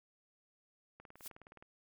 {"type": "click train", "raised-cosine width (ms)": 0.5, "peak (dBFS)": -39, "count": 13, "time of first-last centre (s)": [1, 1.625], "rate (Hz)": 19.2}
{"type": "noise with exponential growth", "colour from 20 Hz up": "blue", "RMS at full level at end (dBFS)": -41, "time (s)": [1.15, 1.28], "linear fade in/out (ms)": 5, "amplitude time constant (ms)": 28}
{"effects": []}